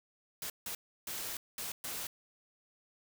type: noise bursts at uneven times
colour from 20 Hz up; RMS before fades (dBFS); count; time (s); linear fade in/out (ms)
white; -40; 5; 0.42-0.5 / 0.66-0.75 / 1.07-1.37 / 1.58-1.72 / 1.84-2.07; 2
effects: none